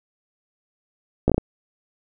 slowing click train, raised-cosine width 2 ms, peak -4 dBFS, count 5, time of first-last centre 1.28-1.38 s, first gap 16 ms, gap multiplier 1.31, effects none

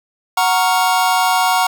square chord, Gb major seventh, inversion none, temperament equal, 740 / 932.3 / 1108.7 / 1396.9 Hz, Gb5 / Bb5 / Db6 / F6, 0 / 0 / 0 / 0 cents, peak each -17 / -18 / -21 / -22 dBFS, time 0.37-1.67 s, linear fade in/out 5 ms, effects none

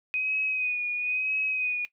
sine tone with vibrato, 2500 Hz, D#7, 8 cents sharp, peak -25 dBFS, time 0.14-1.85 s, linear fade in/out 0 ms, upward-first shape sine, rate 1 Hz, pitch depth 38 cents each way, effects noise-tail reverb RT60 0.1 s tail -17 dB re dry

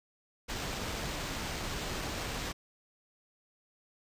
pink noise with sample-and-hold, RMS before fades -37 dBFS, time 0.48-2.53 s, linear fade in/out 20 ms, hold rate 11025 Hz, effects resampled to 32000 Hz

